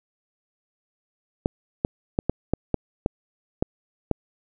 clicks, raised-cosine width 2 ms, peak -7 dBFS, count 9, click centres 1.459 / 1.849 / 2.189 / 2.296 / 2.536 / 2.743 / 3.061 / 3.625 / 4.113 s, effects none

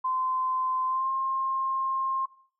sine tone with pitch glide, 1033 to 1063.3 Hz, C6 to C6, -22 to +28 cents, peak -25 dBFS, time 0.04-2.26 s, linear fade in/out 10 ms, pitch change +50 cents, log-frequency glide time 0.86-1.1 s, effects noise-tail reverb RT60 0.5 s tail -19 dB re dry

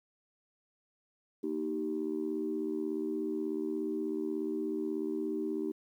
sine chord, Eb major, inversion second, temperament equal with one note detuned, 233.1 / 311.1 / 387.7 Hz, Bb3 / Eb4 / G4, 0 / 0 / -19 cents, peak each -39 / -34 / -35 dBFS, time 1.43-5.72 s, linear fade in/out 10 ms, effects tanh soft clip ceiling -24 dBFS + 11-bit

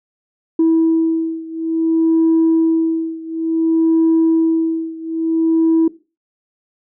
sine beating tone pair, 325.5 / 326.07 Hz, E4 / E4, -22 / -19 cents, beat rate 0.57 Hz, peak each -13 / -15 dBFS, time 0.59-5.88 s, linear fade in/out 5 ms, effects noise-tail reverb RT60 0.3 s tail -18 dB re dry + tanh soft clip ceiling -7 dBFS

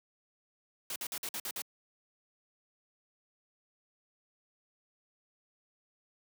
white noise bursts, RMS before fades -38 dBFS, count 7, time 0.9-1.619 s, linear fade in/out 2 ms, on 59 ms, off 51 ms, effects high-pass 150 Hz 12 dB/octave

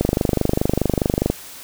click train, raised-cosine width 2 ms, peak -3 dBFS, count 33, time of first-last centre 0.01-1.3 s, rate 24.8 Hz, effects white hiss -38 dBFS RMS until 1.63 s

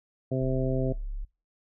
harmonic tone, 130.81 Hz, C3, in tune, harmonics 1 / 2 / 3 / 4 / 5, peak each -28 / -31 / -33 / -34 / -35 dBFS, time 0.31-0.93 s, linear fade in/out 10 ms
sine tone, 34.89 Hz, C#1, 12 cents sharp, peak -31 dBFS, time 0.41-1.25 s, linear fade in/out 10 ms
effects noise-tail reverb RT60 0.3 s tail -22 dB re dry

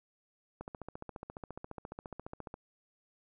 click train, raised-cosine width 1 ms, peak -28 dBFS, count 29, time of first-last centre 0.61-2.541 s, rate 14.5 Hz, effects none

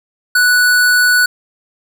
square tone, 1479 Hz, F#6, 1 cent flat, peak -9 dBFS, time 0.35-1.26 s, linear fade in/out 5 ms, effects none

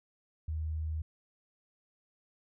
sine tone, 78.5 Hz, D#2, 16 cents sharp, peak -32 dBFS, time 0.48-1.02 s, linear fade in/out 5 ms, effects none

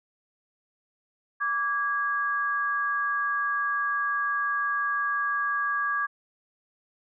sine tone pair together, 1160 / 1645.7 Hz, D6 / G#6, -22 / -16 cents, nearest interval tritone, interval 606 cents, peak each -27 dBFS, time 1.4-6.07 s, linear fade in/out 20 ms, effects none

